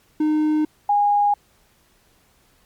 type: tone pair in turn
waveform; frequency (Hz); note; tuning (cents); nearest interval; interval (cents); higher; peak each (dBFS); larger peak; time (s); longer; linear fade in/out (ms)
triangle / sine; 306.5 / 820.1; D#4 / G#5; -26 / -22; octave + perfect fourth; 1704; second; -14; neither; 0.2-0.65 / 0.89-1.34; neither; 5
effects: pink hiss -59 dBFS RMS until 2.65 s + MP3 96 kbps